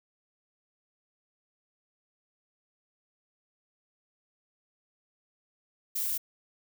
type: noise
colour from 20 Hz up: violet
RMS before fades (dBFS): -31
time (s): 5.95-6.18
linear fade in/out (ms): 10
effects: none